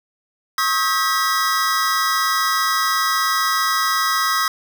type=tone cluster; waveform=square; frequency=1091 / 1278 / 1588 / 1943 / 5070 Hz; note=C#6 / D#6 / G6 / B6 / D#8; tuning=-28 / +46 / +22 / -29 / +32 cents; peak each=-24 / -21 / -28 / -25 / -26 dBFS; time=0.58-4.48 s; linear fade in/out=2 ms; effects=none